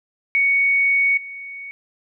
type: tone with level steps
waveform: sine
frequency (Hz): 2229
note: C#7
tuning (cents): +9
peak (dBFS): -14 / -31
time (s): 0.35-1.71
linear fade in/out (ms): 0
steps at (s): 1.17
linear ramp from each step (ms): 5
effects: none